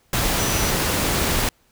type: tone in noise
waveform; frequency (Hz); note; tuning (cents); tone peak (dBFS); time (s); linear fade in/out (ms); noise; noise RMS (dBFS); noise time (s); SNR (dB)
sine; 5920; F#8; 0; -29; 0.39-0.71; 2; pink; -21; 0.13-1.49; -11
effects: pink hiss -61 dBFS RMS until 1.71 s